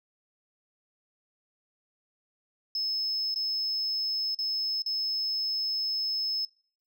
sine tone with dropouts, 5200 Hz, E8, 24 cents flat, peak -26 dBFS, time 2.75-6.45 s, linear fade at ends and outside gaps 2 ms, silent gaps 3.343-3.359 / 4.347-4.388 / 4.821-4.861 s, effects noise-tail reverb RT60 0.5 s tail -24 dB re dry + tanh soft clip ceiling -25 dBFS

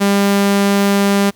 sawtooth tone, 199.8 Hz, G3, 33 cents sharp, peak -7 dBFS, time 0-1.31 s, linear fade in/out 20 ms, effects pink hiss -51 dBFS RMS until 1.35 s

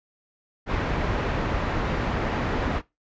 pink low-pass noise, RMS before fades -26 dBFS, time 0.66-2.82 s, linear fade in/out 50 ms, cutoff 1900 Hz, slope 12 dB/octave, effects noise-tail reverb RT60 0.2 s tail -19 dB re dry + resampled to 16000 Hz

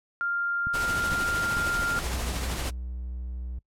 sine tone, 1396.9 Hz, F6, in tune, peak -25 dBFS, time 0.21-1.99 s, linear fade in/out 0 ms
click train, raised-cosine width 5 ms, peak -24 dBFS, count 6, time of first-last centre 0.67-1.794 s, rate 4.45 Hz
pink noise with tremolo, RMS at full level -31 dBFS, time 0.73-2.71 s, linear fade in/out 20 ms, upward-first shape triangle, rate 13 Hz, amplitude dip 35%
triangle tone with vibrato, 61.74 Hz, B1, in tune, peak -30 dBFS, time 2.04-3.59 s, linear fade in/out 5 ms, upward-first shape sine, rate 13 Hz, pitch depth 9 cents each way
effects noise-tail reverb RT60 0.1 s tail -22 dB re dry + low-pass 12000 Hz 12 dB/octave

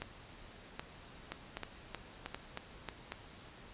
two click trains, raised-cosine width 0.3 ms, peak -23 / -23 dBFS, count 6 / 5, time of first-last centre 1.32-2.887 / 0.02-3.121 s, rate 3.19 / 1.29 Hz, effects pink hiss -54 dBFS RMS until 3.73 s + resampled to 8000 Hz

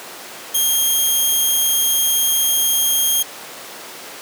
5% pulse tone, 3227 Hz, G7, 50 cents sharp, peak -6 dBFS, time 0.54-3.23 s, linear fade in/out 10 ms, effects pink hiss -33 dBFS RMS until 4.21 s + high-pass 400 Hz 12 dB/octave

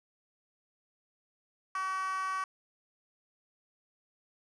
10% pulse tone with high-pass filter, 379.3 Hz, F#4, 43 cents sharp, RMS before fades -34 dBFS, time 1.75-2.44 s, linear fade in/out 2 ms, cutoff 1200 Hz, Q 9.6, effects resampled to 22050 Hz

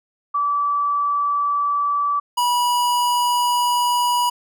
sine / square tone pair in turn, 1155 / 973.2 Hz, D6 / B5, -29 / -26 cents, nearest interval minor third, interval 297 cents, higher first, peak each -17 dBFS, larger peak neither, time 0.34-2.2 / 2.37-4.3 s, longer second, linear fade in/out 10 ms, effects none

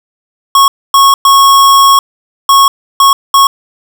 square tone bursts at uneven times, 1100 Hz, C#6, 14 cents flat, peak -3 dBFS, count 6, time 0.55-0.68 / 0.94-1.14 / 1.25-1.99 / 2.49-2.68 / 3-3.13 / 3.34-3.47 s, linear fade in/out 2 ms, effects none

